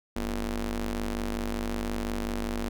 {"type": "ring-modulated tone", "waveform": "sawtooth", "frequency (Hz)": 104.5, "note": "G#2", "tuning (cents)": 11, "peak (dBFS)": -22, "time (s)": [0.16, 2.69], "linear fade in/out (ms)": 5, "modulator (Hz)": 134, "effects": []}